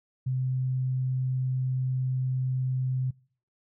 sine tone, 129.2 Hz, C3, 21 cents flat, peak -25 dBFS, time 0.26-3.11 s, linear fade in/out 10 ms, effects noise-tail reverb RT60 0.5 s tail -25 dB re dry

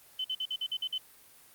sine tone bursts, 3047 Hz, G7, 50 cents flat, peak -30 dBFS, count 8, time 0.19-0.98 s, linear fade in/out 5 ms, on 55 ms, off 50 ms, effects white hiss -57 dBFS RMS until 1.54 s + Opus 32 kbps

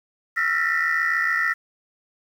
sine tone cluster, 1334 / 1392 / 1801 / 1868 / 1962 Hz, E6 / F6 / A6 / A#6 / B6, +20 / -6 / +40 / +3 / -12 cents, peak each -27 / -28 / -23 / -26 / -23 dBFS, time 0.36-1.54 s, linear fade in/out 20 ms, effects tanh soft clip ceiling -13 dBFS + 8-bit

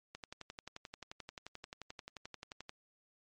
click train, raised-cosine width 0.2 ms, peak -28 dBFS, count 30, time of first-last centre 0.15-2.694 s, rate 11.4 Hz, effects MP3 48 kbps

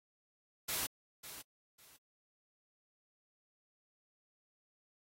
white noise with echo, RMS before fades -37 dBFS, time 0.68-0.87 s, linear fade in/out 10 ms, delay 550 ms, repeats 2, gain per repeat -12 dB, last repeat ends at 1.97 s, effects AAC 48 kbps

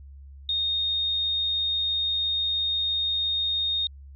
sine tone, 3697 Hz, A#7, 15 cents flat, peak -23 dBFS, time 0.49-3.87 s, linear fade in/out 2 ms, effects added 69 Hz sine -42 dBFS peak until 4.15 s

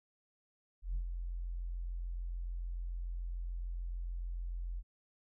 sine tone with ADSR envelope, 43.43 Hz, F1, 9 cents flat, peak -30 dBFS, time 0.82-4.83 s, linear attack 130 ms, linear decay 90 ms, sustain -6 dB, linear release 49 ms, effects tanh soft clip ceiling -30 dBFS

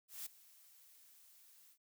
blue noise with ADSR envelope, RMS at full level -44 dBFS, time 0.08-1.78 s, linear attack 180 ms, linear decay 8 ms, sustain -20 dB, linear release 76 ms, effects noise-tail reverb RT60 0.1 s tail -23 dB re dry

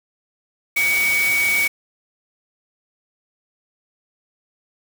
sine tone in noise, 2254 Hz, C#7, 28 cents sharp, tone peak -16 dBFS, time 0.76-1.68 s, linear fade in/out 10 ms, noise white, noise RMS -26 dBFS, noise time 0.76-1.68 s, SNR +7 dB, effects none

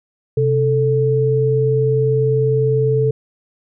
sine tone pair together, 130.81 / 440 Hz, C3 / A4, 0 / 0 cents, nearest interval octave + major sixth, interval 2100 cents, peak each -16 / -15 dBFS, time 0.37-3.11 s, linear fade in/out 5 ms, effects none

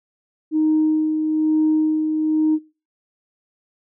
sine tone with tremolo, 311 Hz, D#4, 1 cent flat, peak -13 dBFS, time 0.51-2.59 s, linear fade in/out 50 ms, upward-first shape sine, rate 1.1 Hz, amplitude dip 45%, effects noise-tail reverb RT60 0.3 s tail -20 dB re dry + tanh soft clip ceiling -10 dBFS

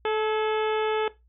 harmonic tone with a mistuned harmonic, 433.8 Hz, A4, 25 cents flat, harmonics 1 / 2 / 3 / 4 / 5 / 6 / 7 / 8, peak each -24 / -30 / -34 / -36 / -38 / -40 / -41 / -42 dBFS, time 0.05-1.08 s, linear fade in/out 2 ms, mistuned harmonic 4, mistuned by -54 cents, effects noise-tail reverb RT60 0.2 s tail -17 dB re dry + added 59 Hz sine -57 dBFS peak until 1.28 s

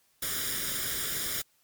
white noise with comb filter, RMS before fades -32 dBFS, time 0.22-1.42 s, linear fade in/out 5 ms, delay 0.57 ms, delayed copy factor +0.75, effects white hiss -68 dBFS RMS until 1.63 s + MP3 96 kbps

